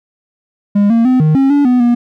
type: tone with pitch steps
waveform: triangle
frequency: 203.3 / 230.1 / 255.2 / 154.9 / 270.3 / 286.7 / 248.9 / 239.6 Hz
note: G#3 / A#3 / C4 / D#3 / C#4 / D4 / B3 / A#3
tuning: -37 / -22 / -43 / -7 / -44 / -42 / +14 / +48 cents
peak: -5 dBFS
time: 0.75-1.95 s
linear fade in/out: 10 ms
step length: 150 ms
effects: none